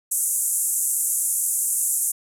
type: band-pass noise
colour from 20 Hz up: white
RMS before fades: -23 dBFS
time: 0.11-2.12 s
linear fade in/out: 10 ms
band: 7200 to 12000 Hz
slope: 48 dB/octave
effects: none